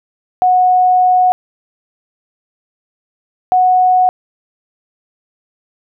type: tone pair in turn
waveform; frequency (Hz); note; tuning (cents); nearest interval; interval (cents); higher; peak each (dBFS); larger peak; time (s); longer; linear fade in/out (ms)
sine; 733 / 736; F#5 / F#5; -16 / -9; unison; 7; second; -7; neither; 0.42-1.32 / 3.52-4.09; first; 0
effects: none